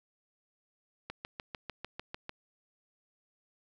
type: click train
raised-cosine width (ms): 0.3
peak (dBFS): -23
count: 9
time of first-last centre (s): 1.1-2.294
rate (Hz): 6.7
effects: none